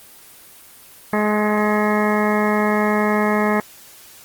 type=harmonic tone with a mistuned harmonic; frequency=210.7 Hz; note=G#3; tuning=25 cents sharp; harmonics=1 / 2 / 3 / 4 / 5 / 6 / 8 / 9 / 10; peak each=-19 / -22 / -24 / -25 / -26 / -27 / -28 / -29 / -29 dBFS; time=1.13-3.6 s; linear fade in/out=2 ms; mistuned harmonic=10; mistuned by=+35 cents; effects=white hiss -44 dBFS RMS until 4.24 s + Opus 24 kbps